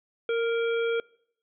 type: harmonic tone with a mistuned harmonic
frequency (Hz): 466.2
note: A#4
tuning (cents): 0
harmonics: 1 / 3 / 5 / 7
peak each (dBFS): -24 / -34 / -38 / -41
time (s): 0.29-1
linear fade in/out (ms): 2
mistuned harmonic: 1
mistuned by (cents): -16
effects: noise-tail reverb RT60 0.7 s tail -24 dB re dry